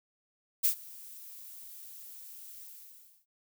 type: noise with ADSR envelope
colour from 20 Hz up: violet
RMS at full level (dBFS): -24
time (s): 0.63-3.26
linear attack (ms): 20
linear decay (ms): 97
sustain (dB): -24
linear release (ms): 630
effects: none